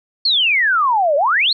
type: exponential two-way sweep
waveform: sine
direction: down then up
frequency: 4438 to 550 to 4438 Hz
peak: -12 dBFS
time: 0.25-1.53 s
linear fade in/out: 5 ms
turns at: 1.16 s
effects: none